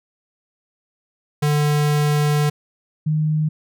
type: tone pair in turn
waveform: square / sine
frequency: 148.2 / 154.27 Hz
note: D3 / D#3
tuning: +16 / -14 cents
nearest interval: minor second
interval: 70 cents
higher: second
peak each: -16 dBFS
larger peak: neither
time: 1.42-2.5 / 3.06-3.49 s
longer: first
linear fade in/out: 10 ms
effects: none